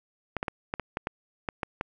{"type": "clicks", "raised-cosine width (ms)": 0.5, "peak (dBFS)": -14, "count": 10, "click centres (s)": [0.367, 0.429, 0.482, 0.739, 0.797, 0.971, 1.071, 1.488, 1.632, 1.811], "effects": []}